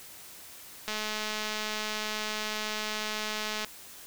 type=click train; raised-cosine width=0.2 ms; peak=-16 dBFS; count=593; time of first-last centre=0.88-3.646 s; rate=214 Hz; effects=white hiss -48 dBFS RMS until 4.06 s